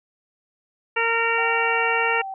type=harmonic tone; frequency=460 Hz; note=A#4; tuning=23 cents flat; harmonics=1 / 2 / 3 / 4 / 5 / 6; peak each=-26 / -26 / -26 / -26 / -26 / -26 dBFS; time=0.96-2.22 s; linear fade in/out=10 ms
type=tone with vibrato; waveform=sine; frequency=770 Hz; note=G5; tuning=31 cents flat; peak=-29 dBFS; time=1.38-2.34 s; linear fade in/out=2 ms; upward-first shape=triangle; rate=1.6 Hz; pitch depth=31 cents each way
effects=none